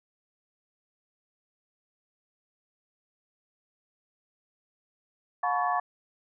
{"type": "tone cluster", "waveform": "sine", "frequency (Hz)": [717, 868, 989, 1119, 1731], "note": ["F5", "A5", "B5", "C#6", "A6"], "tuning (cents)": [45, -24, 2, 16, -29], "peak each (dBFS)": [-28, -33, -34, -29, -36], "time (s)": [5.43, 5.8], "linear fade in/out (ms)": 5, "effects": []}